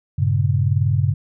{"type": "chord", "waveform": "sine", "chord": "G diminished", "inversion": "none", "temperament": "equal", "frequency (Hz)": [98, 116.54, 138.59], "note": ["G2", "Bb2", "Db3"], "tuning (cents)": [0, 0, 0], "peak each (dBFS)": [-18, -22, -19], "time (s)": [0.18, 1.14], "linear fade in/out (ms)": 10, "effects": []}